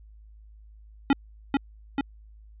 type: tone with echo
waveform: square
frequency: 277.2 Hz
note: C#4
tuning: in tune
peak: -17 dBFS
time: 1.1-1.13 s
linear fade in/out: 2 ms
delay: 440 ms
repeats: 2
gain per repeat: -3 dB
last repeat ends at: 2.01 s
effects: added 53 Hz sine -47 dBFS peak until 2.6 s + resampled to 8000 Hz